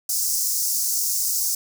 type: high-pass noise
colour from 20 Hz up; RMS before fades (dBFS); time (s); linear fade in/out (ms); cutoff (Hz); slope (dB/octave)
pink; -23; 0.09-1.55; 5; 5200; 48
effects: none